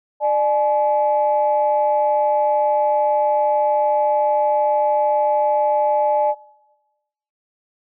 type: tone pair together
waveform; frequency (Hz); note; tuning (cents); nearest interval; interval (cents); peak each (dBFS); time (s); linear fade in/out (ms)
sine; 597.8 / 851; D5 / G#5; +31 / +42; tritone; 611; -17; 0.2-6.35; 50
effects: noise-tail reverb RT60 1.0 s tail -21 dB re dry + tanh soft clip ceiling -7 dBFS